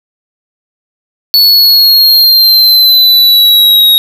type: linear sweep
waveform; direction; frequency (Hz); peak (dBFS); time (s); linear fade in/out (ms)
square; down; 4435 to 3773; -3; 1.34-3.98; 0
effects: none